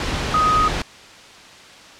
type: tone in noise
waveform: sine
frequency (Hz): 1252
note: D#6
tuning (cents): +10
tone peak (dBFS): -14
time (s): 0.34-0.68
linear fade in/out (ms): 2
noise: pink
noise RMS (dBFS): -23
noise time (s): 0-0.82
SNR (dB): +6
effects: white hiss -42 dBFS RMS until 1.99 s + low-pass 5000 Hz 12 dB/octave